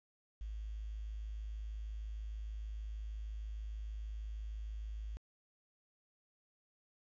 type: tone with quantisation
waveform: sine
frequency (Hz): 53.2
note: G#1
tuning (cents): +42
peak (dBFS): -40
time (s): 0.41-5.17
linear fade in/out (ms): 0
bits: 11
effects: resampled to 16000 Hz

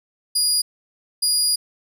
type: tone bursts at uneven times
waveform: 25% pulse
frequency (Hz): 4870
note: D#8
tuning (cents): -38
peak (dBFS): -12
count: 2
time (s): 0.35-0.62 / 1.22-1.56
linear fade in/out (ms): 10
effects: none

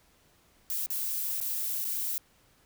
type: noise with dropouts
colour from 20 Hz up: violet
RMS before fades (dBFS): -32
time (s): 0.7-2.18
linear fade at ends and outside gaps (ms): 0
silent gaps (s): 0.861-0.903 / 1.402-1.413 / 1.844-1.85
effects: pink hiss -64 dBFS RMS until 2.65 s

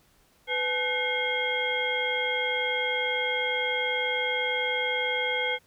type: tone cluster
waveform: sine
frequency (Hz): 499.8 / 854 / 1510 / 2139 / 3251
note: B4 / G#5 / F#6 / C7 / G#7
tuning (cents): +21 / +48 / +35 / +38 / -38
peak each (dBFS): -31 / -35 / -35 / -28 / -32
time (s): 0.47-5.59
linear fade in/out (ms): 50
effects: pink hiss -63 dBFS RMS until 5.66 s

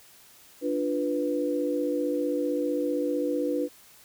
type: chord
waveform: sine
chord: B diminished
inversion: first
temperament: equal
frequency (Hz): 293.7 / 349.2 / 493.9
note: D4 / F4 / B4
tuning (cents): 0 / 0 / 0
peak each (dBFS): -28 / -32 / -28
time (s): 0.61-3.69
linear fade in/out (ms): 50
effects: white hiss -54 dBFS RMS until 4.04 s

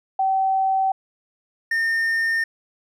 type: tone pair in turn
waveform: sine / triangle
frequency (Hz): 768 / 1820.3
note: G5 / A#6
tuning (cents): -36 / -42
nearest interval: octave + minor third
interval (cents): 1494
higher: second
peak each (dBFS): -17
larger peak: neither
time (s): 0.19-0.92 / 1.71-2.44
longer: neither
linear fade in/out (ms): 5
effects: none

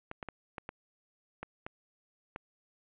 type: clicks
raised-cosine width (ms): 0.5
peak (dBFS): -24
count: 8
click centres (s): 0.114 / 0.228 / 0.287 / 0.582 / 0.691 / 1.43 / 1.665 / 2.361
effects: resampled to 8000 Hz + 11-bit

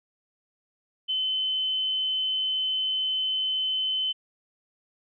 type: tone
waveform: sine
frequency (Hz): 3051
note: G7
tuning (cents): -48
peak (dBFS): -24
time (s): 1.08-4.13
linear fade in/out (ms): 20
effects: none

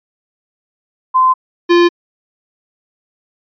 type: tone pair in turn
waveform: sine / square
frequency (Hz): 1032 / 346.7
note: C6 / F4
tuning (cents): -24 / -13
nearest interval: octave + perfect fifth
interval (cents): 1889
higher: first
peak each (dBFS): -7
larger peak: neither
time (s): 1.14-1.34 / 1.69-1.89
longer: neither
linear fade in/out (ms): 20
effects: resampled to 11025 Hz

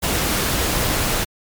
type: noise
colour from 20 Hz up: pink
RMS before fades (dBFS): -20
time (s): 0.02-1.25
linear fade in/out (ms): 20
effects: MP3 96 kbps

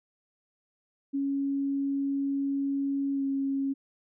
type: tone with pitch glide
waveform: sine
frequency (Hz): 277.2 to 273.5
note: C#4 to C#4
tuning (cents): 0 to -23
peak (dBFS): -26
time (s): 1.13-3.74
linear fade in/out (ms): 20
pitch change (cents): -23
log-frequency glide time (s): 3.13-3.23
effects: none

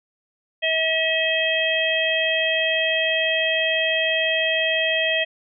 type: harmonic tone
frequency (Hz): 642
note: E5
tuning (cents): -46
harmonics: 1 / 3 / 4 / 5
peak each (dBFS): -24 / -24 / -24 / -24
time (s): 0.62-5.25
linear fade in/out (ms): 20
effects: none

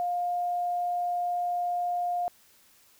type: tone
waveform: sine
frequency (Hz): 707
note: F5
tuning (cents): +21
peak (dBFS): -26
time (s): 0-2.28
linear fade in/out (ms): 0
effects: white hiss -60 dBFS RMS until 2.99 s

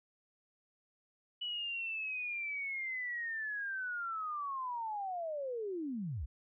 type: linear sweep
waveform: sine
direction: down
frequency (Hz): 2960 to 51.91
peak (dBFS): -36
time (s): 1.41-6.26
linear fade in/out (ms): 10
effects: none

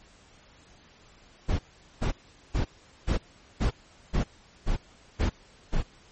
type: noise bursts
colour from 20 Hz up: brown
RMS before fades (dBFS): -24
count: 9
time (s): 1.48-5.83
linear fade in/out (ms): 20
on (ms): 110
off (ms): 420
effects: pink hiss -56 dBFS RMS until 6.11 s + MP3 32 kbps

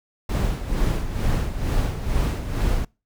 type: noise with tremolo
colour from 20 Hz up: brown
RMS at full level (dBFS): -20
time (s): 0.29-2.85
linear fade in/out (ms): 5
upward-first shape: sine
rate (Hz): 2.2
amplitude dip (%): 65
effects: noise-tail reverb RT60 0.3 s tail -26 dB re dry

